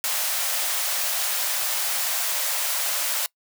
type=high-pass noise; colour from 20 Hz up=white; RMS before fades=-25 dBFS; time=0.04-3.26 s; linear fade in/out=0 ms; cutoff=520 Hz; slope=96 dB/octave; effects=noise-tail reverb RT60 0.1 s tail -24 dB re dry